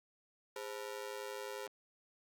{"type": "ring-modulated tone", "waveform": "sawtooth", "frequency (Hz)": 466.2, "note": "A#4", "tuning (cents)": 0, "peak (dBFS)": -35, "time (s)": [0.56, 1.67], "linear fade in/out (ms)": 2, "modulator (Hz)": 55.7, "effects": ["Opus 48 kbps"]}